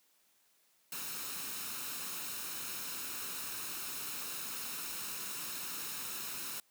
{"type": "noise with comb filter", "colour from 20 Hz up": "white", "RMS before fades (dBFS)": -41, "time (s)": [0.92, 6.6], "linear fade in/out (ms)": 2, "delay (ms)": 0.75, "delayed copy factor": 0.5, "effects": ["white hiss -71 dBFS RMS until 6.7 s", "high-pass 150 Hz 12 dB/octave"]}